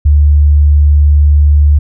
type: tone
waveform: sine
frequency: 73.4 Hz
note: D2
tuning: in tune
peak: -3 dBFS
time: 0.05-1.79 s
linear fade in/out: 10 ms
effects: none